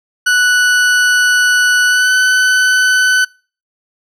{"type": "tone with pitch glide", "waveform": "40% pulse", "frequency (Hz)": [1480, 1505.9], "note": ["F#6", "F#6"], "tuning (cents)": [0, 30], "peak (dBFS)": -8, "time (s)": [0.26, 3.25], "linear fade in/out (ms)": 10, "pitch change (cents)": 30, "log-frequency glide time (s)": [1.87, 2.12], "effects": ["noise-tail reverb RT60 0.4 s tail -26 dB re dry", "low-pass 10000 Hz 12 dB/octave"]}